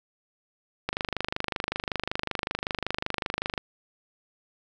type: click train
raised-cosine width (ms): 0.3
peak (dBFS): -11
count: 69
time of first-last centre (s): 0.89-3.578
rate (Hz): 25.3
effects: none